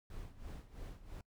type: noise with tremolo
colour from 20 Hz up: brown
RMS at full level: -45 dBFS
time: 0.1-1.21 s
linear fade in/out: 2 ms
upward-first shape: sine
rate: 3 Hz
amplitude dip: 80%
effects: noise-tail reverb RT60 0.1 s tail -25 dB re dry